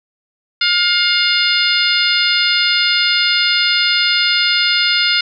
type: harmonic tone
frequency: 710 Hz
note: F5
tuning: 28 cents sharp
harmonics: 2 / 3 / 4 / 5 / 6 / 7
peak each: -19 / -19 / -19 / -19 / -19 / -19 dBFS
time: 0.61-5.21 s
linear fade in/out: 5 ms
effects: none